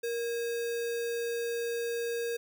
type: tone with sample-and-hold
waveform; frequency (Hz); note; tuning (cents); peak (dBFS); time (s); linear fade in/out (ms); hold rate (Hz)
sine; 468.8; A#4; +10; -30; 0.03-2.37; 10; 2100
effects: none